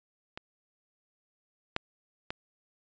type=clicks; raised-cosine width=0.3 ms; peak=-23 / -12 / -18 dBFS; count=3; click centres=0.375 / 1.764 / 2.305 s; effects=resampled to 16000 Hz